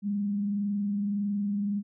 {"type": "tone with frequency modulation", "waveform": "sine", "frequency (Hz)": 203.1, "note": "G#3", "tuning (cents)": -38, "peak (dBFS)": -26, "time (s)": [0.02, 1.83], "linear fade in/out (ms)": 50, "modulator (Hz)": 21.7, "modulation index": 0.23, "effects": []}